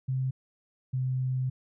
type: tone pair in turn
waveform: sine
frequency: 130.81 / 129.16 Hz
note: C3 / C3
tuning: 0 / -22 cents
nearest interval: unison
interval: 22 cents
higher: first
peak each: -26 dBFS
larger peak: neither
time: 0.08-0.31 / 0.93-1.5 s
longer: second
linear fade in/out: 10 ms
effects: none